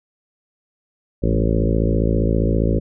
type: harmonic tone with a mistuned harmonic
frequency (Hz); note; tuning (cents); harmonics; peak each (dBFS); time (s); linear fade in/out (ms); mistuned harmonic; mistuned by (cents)
55; A1; 0; 1 / 2 / 3 / 4 / 5 / 6 / 7 / 8 / 9 / 10; -19 / -22 / -24 / -25 / -26 / -27 / -27 / -28 / -29 / -29; 1.22-2.8; 20; 3; +37
effects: none